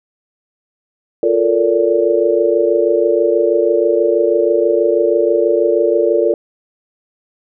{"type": "chord", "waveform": "sine", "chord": "Bb major seventh", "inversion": "second", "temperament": "equal with one note detuned", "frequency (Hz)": [349.2, 440, 466.2, 576.6], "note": ["F4", "A4", "Bb4", "D5"], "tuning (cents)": [0, 0, 0, -32], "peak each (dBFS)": -16, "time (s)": [1.23, 6.34], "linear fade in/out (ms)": 2, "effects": []}